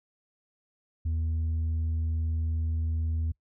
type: tone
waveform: sine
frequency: 80.6 Hz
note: E2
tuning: 38 cents flat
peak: -23 dBFS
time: 1.05-3.32 s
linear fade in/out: 10 ms
effects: noise-tail reverb RT60 0.1 s tail -25 dB re dry + tanh soft clip ceiling -25 dBFS